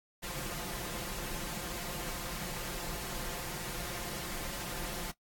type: noise with comb filter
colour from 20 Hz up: pink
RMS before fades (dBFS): -39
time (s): 0.22-5.12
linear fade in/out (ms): 20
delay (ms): 5.7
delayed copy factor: +0.65
effects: noise-tail reverb RT60 0.1 s tail -18 dB re dry + AAC 64 kbps